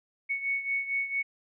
sine beating tone pair, 2217 / 2221.4 Hz, C#7 / C#7, 0 / +3 cents, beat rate 4.4 Hz, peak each -29 / -34 dBFS, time 0.29-1.23 s, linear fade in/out 20 ms, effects none

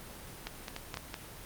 clicks, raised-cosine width 0.2 ms, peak -19 dBFS, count 6, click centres 0.47 / 0.682 / 0.764 / 0.942 / 0.972 / 1.142 s, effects pink hiss -47 dBFS RMS until 1.45 s + Opus 24 kbps

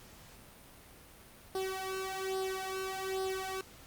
sawtooth tone with flanger, 380.7 Hz, F#4, 49 cents sharp, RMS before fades -37 dBFS, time 1.55-3.61 s, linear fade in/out 2 ms, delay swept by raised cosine 0.21 to 1.91 ms, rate 1.2 Hz, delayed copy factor +0.8, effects pink hiss -55 dBFS RMS until 3.86 s + Opus 48 kbps

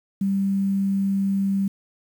sine tone, 195.9 Hz, G3, 1 cent flat, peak -19 dBFS, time 0.21-1.68 s, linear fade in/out 5 ms, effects 8-bit

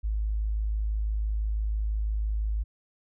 sine tone, 53 Hz, G#1, 36 cents sharp, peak -25 dBFS, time 0.03-2.64 s, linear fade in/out 20 ms, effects none

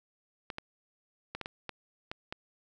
clicks, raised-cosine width 0.3 ms, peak -21 dBFS, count 8, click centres 0.502 / 0.584 / 1.35 / 1.413 / 1.459 / 1.693 / 2.115 / 2.325 s, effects none

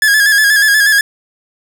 45% pulse tone with vibrato, 1683 Hz, G#6, 23 cents sharp, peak -7 dBFS, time 0.02-1.01 s, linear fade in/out 2 ms, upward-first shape square, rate 8.3 Hz, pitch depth 47 cents each way, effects none

